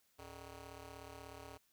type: ring-modulated tone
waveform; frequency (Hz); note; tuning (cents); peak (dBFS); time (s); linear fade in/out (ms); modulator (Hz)
10% pulse; 173.5; F3; -11; -39; 0.18-1.58; 20; 242
effects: white hiss -75 dBFS RMS until 1.72 s